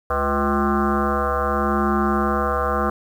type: tone with frequency modulation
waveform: sine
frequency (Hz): 493.9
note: B4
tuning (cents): 0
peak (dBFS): -17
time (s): 0.1-2.9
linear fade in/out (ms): 5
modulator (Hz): 141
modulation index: 6.3
effects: 8-bit